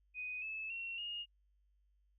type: tone with pitch steps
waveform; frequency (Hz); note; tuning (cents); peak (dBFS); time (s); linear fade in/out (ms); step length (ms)
sine; 2495 / 2608 / 2727 / 2851; D#7 / E7 / F7 / F7; +4 / -19 / -42 / +35; -40; 0.14-1.26; 50; 280
effects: noise-tail reverb RT60 0.1 s tail -26 dB re dry + added 50 Hz sine -70 dBFS peak until 2.18 s